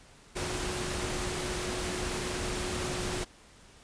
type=tone in noise; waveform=sine; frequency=363.3 Hz; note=F#4; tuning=32 cents flat; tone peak=-38 dBFS; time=0.35-3.25 s; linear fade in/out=20 ms; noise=pink; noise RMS=-34 dBFS; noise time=0.35-3.25 s; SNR=-7 dB; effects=pink hiss -56 dBFS RMS until 3.83 s + resampled to 22050 Hz